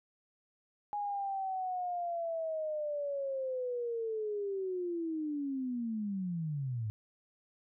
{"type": "linear sweep", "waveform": "sine", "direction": "down", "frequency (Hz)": [830.6, 103.83], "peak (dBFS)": -33, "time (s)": [0.93, 6.9], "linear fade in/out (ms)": 0, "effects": []}